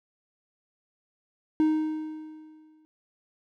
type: tone with exponential decay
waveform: triangle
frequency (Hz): 311.1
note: D#4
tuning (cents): 0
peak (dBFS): -16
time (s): 1.6-2.85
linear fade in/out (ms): 0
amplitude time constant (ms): 270
effects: none